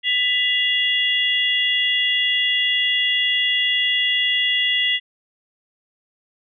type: tone cluster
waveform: sine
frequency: 1988 / 2818 / 3360 Hz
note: B6 / F7 / G#7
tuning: +11 / +15 / +19 cents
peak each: -21 dBFS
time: 0.03-5 s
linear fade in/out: 50 ms
effects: none